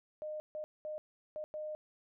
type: tone bursts at uneven times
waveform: sine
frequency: 612 Hz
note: D#5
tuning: 29 cents flat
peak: -38 dBFS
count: 5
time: 0.22-0.4 / 0.55-0.64 / 0.85-0.98 / 1.36-1.44 / 1.54-1.75 s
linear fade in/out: 0 ms
effects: none